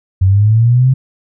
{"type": "linear sweep", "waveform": "sine", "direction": "up", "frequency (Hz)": [91.7, 133.7], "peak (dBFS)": -6, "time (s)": [0.21, 0.94], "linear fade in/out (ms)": 10, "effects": []}